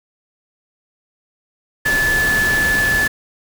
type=tone in noise; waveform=sine; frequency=1733 Hz; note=A6; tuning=27 cents flat; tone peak=-14 dBFS; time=1.85-3.08 s; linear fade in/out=10 ms; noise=pink; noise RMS=-23 dBFS; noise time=1.85-3.08 s; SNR=+6 dB; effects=none